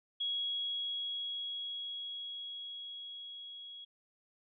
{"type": "tone with level ramp", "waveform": "sine", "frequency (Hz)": 3322, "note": "G#7", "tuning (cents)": 0, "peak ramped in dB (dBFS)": [-32, -46], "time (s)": [0.2, 3.85], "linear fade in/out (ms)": 10, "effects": []}